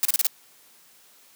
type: noise bursts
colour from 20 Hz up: blue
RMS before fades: -20 dBFS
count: 5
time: 0.03-0.268 s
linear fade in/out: 0 ms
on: 22 ms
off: 32 ms
effects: white hiss -55 dBFS RMS until 1.35 s + high-pass 150 Hz 12 dB/octave